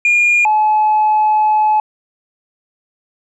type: tone pair in turn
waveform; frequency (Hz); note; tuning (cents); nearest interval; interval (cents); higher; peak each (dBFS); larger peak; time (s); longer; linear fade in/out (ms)
sine; 2421 / 856; D#7 / A5; -48 / -48; octave + tritone; 1800; first; -7 / -8; first; 0.05-0.45 / 0.45-1.8; second; 2
effects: tanh soft clip ceiling -7 dBFS